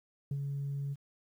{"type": "tone with ADSR envelope", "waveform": "sine", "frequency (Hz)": 140.4, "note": "C#3", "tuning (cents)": 22, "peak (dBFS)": -28, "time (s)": [0.31, 0.96], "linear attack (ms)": 4, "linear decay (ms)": 54, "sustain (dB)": -4, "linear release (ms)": 37, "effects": ["tanh soft clip ceiling -30 dBFS", "11-bit"]}